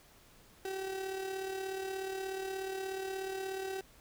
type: tone with amplitude modulation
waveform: 35% pulse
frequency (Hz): 383.2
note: G4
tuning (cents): -39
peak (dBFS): -33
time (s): 0.65-3.81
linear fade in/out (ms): 2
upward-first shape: sine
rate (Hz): 36.7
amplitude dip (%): 45
effects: pink hiss -61 dBFS RMS until 4 s